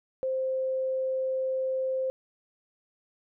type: tone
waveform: sine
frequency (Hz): 523.3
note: C5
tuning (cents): 0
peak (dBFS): -26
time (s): 0.23-2.1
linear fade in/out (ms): 0
effects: none